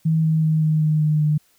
sine tone with pitch steps, 160 / 158.53 / 157.07 / 155.62 / 154.19 / 152.77 / 151.37 Hz, D#3 / D#3 / D#3 / D#3 / D#3 / D#3 / D#3, +49 / +33 / +17 / +1 / -15 / -31 / -47 cents, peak -15 dBFS, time 0.05-1.38 s, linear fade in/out 10 ms, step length 190 ms, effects white hiss -60 dBFS RMS until 1.58 s

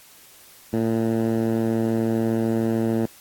10% pulse tone with band-pass filter, 113.3 Hz, A#2, 49 cents flat, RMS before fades -22 dBFS, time 0.73-3.06 s, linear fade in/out 5 ms, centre 240 Hz, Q 1.1, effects white hiss -49 dBFS RMS until 3.2 s + AAC 64 kbps

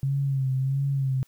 sine tone with vibrato, 135.2 Hz, C#3, 43 cents flat, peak -22 dBFS, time 0.03-1.23 s, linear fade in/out 0 ms, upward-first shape sine, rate 1.5 Hz, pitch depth 53 cents each way, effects white hiss -63 dBFS RMS until 1.27 s

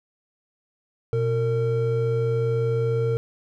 triangle tone pair together, 121.1 / 457.5 Hz, B2 / A#4, -34 / -32 cents, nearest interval octave + major seventh, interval 2302 cents, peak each -21 dBFS, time 1.13-3.17 s, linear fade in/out 0 ms, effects none

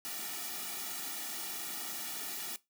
white noise with comb filter, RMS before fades -40 dBFS, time 0.05-2.56 s, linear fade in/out 0 ms, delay 1.9 ms, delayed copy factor -0.9, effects noise-tail reverb RT60 0.2 s tail -19 dB re dry + high-pass 200 Hz 12 dB/octave

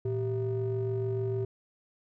triangle ring-modulated tone, 137.2 Hz, C#3, 17 cents flat, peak -23 dBFS, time 0.05-1.45 s, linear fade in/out 5 ms, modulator 251 Hz, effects none

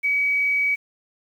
sine tone with quantisation, 2271 Hz, C#7, 41 cents sharp, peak -18 dBFS, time 0.03-0.76 s, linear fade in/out 20 ms, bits 8, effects none

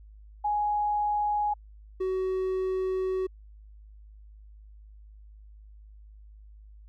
sine / triangle tone pair in turn, 833 / 375.5 Hz, G#5 / F#4, +5 / +26 cents, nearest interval octave + major second, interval 1379 cents, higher first, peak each -24 dBFS, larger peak neither, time 0.44-1.54 / 2-3.27 s, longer second, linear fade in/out 10 ms, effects added 52 Hz sine -47 dBFS peak until 6.88 s

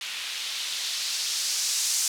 violet noise with low-pass filter sweep, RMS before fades -29 dBFS, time 0.01-2.08 s, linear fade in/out 2 ms, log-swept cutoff 2900 to 6600 Hz, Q 1.5, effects none

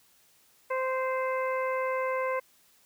harmonic tone, 520 Hz, C5, 11 cents flat, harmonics 1 / 2 / 3 / 4 / 5, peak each -29 / -32 / -40 / -37 / -47 dBFS, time 0.7-2.4 s, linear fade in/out 10 ms, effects white hiss -63 dBFS RMS until 2.85 s

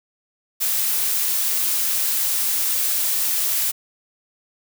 blue noise, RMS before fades -21 dBFS, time 0.6-3.72 s, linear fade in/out 20 ms, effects none

